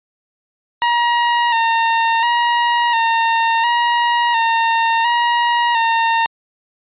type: tone with vibrato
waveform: sawtooth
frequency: 932.3 Hz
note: A#5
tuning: in tune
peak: -9 dBFS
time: 0.82-6.26 s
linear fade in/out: 0 ms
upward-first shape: square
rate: 0.71 Hz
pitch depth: 35 cents each way
effects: resampled to 8000 Hz